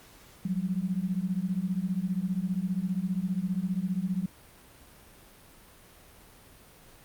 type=beating tone pair; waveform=sine; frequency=177.8 / 192.8 Hz; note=F3 / G3; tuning=+31 / -28 cents; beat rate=15 Hz; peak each=-30 dBFS; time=0.45-4.26 s; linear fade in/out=5 ms; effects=pink hiss -54 dBFS RMS until 7.04 s + Opus 48 kbps